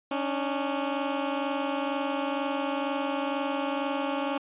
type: tone pair together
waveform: 15% pulse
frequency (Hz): 277.2 / 299.3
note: C#4 / D4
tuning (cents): 0 / +33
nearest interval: minor second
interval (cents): 133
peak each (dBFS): -22 / -27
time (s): 0.11-4.38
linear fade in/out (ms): 5
effects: resampled to 8000 Hz